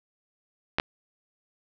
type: clicks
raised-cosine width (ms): 0.3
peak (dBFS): -7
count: 2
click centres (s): 0.785 / 0.799
effects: low-pass 5000 Hz 12 dB/octave